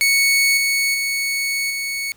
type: tone with level steps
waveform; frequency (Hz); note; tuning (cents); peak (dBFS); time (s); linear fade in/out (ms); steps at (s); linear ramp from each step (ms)
sawtooth; 2217; C#7; 0; -10 / -13 / -16 / -19; 0.01-2.12; 0; 0.57 / 0.94 / 1.7; 5
effects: pink hiss -54 dBFS RMS until 2.16 s